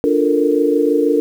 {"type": "chord", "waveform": "sine", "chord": "Bb major seventh", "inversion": "first", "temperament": "equal", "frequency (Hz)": [293.7, 349.2, 440, 466.2], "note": ["D4", "F4", "A4", "Bb4"], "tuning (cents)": [0, 0, 0, 0], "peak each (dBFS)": [-16, -20, -18, -16], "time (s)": [0.04, 1.2], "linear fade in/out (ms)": 0, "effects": ["7-bit"]}